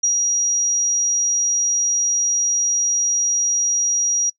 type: tone with ADSR envelope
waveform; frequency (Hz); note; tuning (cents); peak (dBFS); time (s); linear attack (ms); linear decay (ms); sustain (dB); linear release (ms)
sine; 5740; F8; +47; -13; 0.03-4.3; 9; 99; -2; 7
effects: noise-tail reverb RT60 0.1 s tail -26 dB re dry